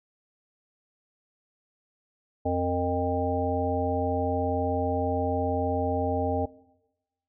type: harmonic tone with a mistuned harmonic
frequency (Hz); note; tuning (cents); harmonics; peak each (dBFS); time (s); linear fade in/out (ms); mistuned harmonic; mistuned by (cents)
88.1; F2; +16; 1 / 3 / 5 / 7 / 9; -30 / -30 / -30 / -30 / -30; 2.45-6.46; 10; 5; +62
effects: noise-tail reverb RT60 1.0 s tail -21 dB re dry